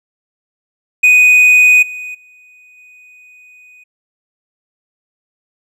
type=tone with level steps; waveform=triangle; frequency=2489 Hz; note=D#7; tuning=in tune; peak=-3 / -22 / -40 / -38 dBFS; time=1.03-3.84 s; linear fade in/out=10 ms; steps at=1.82 / 2.14 / 2.77 s; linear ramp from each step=10 ms; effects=none